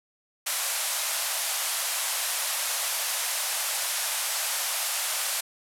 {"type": "band-pass noise", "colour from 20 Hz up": "white", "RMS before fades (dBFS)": -29, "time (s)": [0.46, 5.41], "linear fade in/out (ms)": 10, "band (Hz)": [560, 13000], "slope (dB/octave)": 48, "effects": []}